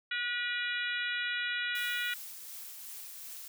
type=harmonic tone; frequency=484 Hz; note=B4; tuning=35 cents flat; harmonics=3 / 4 / 5 / 6 / 7 / 8; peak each=-35 / -37 / -39 / -41 / -42 / -43 dBFS; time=0.11-2.14 s; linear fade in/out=5 ms
type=noise with tremolo; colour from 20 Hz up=blue; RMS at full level=-44 dBFS; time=1.75-3.48 s; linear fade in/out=2 ms; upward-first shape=triangle; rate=2.7 Hz; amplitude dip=30%
effects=none